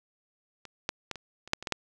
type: clicks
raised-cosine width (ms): 0.2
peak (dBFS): -27 / -11 / -16 / -24 / -28 / -7 / -23 / -16 / -9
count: 9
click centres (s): 0.653 / 0.891 / 1.113 / 1.157 / 1.476 / 1.534 / 1.626 / 1.672 / 1.723
effects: none